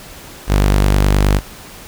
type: tone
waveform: sawtooth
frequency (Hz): 49.58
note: G1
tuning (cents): +20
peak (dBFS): -6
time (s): 0.47-1.41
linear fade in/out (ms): 50
effects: pink hiss -36 dBFS RMS until 1.87 s